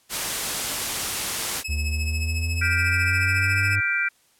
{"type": "noise", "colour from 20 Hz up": "white", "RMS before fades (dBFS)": -26, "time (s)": [0.09, 1.64], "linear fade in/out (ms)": 50}
{"type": "tone with tremolo", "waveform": "sawtooth", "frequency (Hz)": 2581, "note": "E7", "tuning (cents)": -37, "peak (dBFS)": -23, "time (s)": [1.64, 3.76], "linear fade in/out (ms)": 10, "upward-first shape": "triangle", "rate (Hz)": 14, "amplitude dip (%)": 75}
{"type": "linear sweep", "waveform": "triangle", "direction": "up", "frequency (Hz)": [73.7, 99.2], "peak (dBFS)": -21, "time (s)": [1.68, 3.81], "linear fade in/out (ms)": 20}
{"type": "chord", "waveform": "sine", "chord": "G dominant seventh", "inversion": "third", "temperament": "just", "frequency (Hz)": [1411.2, 1568, 1960, 2352], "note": ["F6", "G6", "B6", "D7"], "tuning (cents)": [18, 0, -14, 2], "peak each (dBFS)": [-27, -26, -30, -24], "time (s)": [2.61, 4.09], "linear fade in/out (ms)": 10}
{"effects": ["white hiss -61 dBFS RMS until 4.39 s", "low-pass 12000 Hz 12 dB/octave"]}